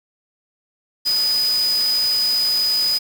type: tone in noise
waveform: sine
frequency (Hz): 4978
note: D#8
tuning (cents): 0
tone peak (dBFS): -16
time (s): 1.05-2.99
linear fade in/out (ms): 20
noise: white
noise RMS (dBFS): -30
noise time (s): 1.05-2.99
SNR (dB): +11
effects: none